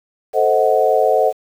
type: chord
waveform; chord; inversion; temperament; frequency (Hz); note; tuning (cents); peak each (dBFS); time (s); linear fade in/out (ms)
sine; A diminished seventh; none; equal with one note detuned; 440 / 523.3 / 633.1 / 740; A4 / C5 / Eb5 / Gb5; 0 / 0 / +30 / 0; -17; 0.33-1.33; 50
effects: 7-bit